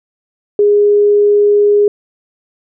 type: tone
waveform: sine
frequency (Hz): 412.1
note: G#4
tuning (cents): -13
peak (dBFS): -6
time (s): 0.59-1.88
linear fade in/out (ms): 2
effects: none